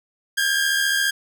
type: tone pair together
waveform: sawtooth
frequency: 1601 / 1675.5 Hz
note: G6 / G#6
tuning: +36 / +15 cents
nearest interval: minor second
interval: 79 cents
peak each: -16 / -21 dBFS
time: 0.37-1.11 s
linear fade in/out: 10 ms
effects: none